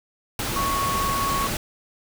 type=tone in noise; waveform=sine; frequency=1108.7 Hz; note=C#6; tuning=in tune; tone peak=-23 dBFS; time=0.56-1.47 s; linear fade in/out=2 ms; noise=pink; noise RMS=-27 dBFS; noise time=0.39-1.57 s; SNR=+1 dB; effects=none